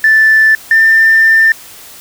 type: tone pair in turn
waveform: sine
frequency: 1760 / 1791.8 Hz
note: A6 / A6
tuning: 0 / +31 cents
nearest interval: unison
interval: 31 cents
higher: second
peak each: -3 dBFS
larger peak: neither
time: 0.04-0.55 / 0.71-1.52 s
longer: second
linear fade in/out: 2 ms
effects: tanh soft clip ceiling 0 dBFS + white hiss -34 dBFS RMS until 2 s